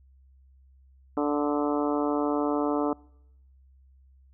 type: harmonic tone with a mistuned harmonic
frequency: 146.7 Hz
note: D3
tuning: 2 cents flat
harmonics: 2 / 3 / 4 / 5 / 6 / 7 / 8 / 9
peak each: -26 / -30 / -32 / -34 / -36 / -37 / -38 / -39 dBFS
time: 1.17-2.93 s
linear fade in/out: 2 ms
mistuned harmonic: 9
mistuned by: -26 cents
effects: noise-tail reverb RT60 0.8 s tail -26 dB re dry + added 66 Hz sine -54 dBFS peak until 4.33 s